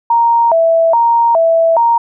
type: tone with vibrato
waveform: sine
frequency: 784 Hz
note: G5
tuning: in tune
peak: -7 dBFS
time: 0.1-1.98 s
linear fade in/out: 5 ms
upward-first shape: square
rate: 1.2 Hz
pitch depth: 300 cents each way
effects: none